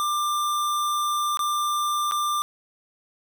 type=tone with dropouts; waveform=square; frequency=1189 Hz; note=D6; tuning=21 cents sharp; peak=-23 dBFS; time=0-2.42 s; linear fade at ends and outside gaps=0 ms; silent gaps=1.372-1.392 / 2.112-2.12 s; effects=none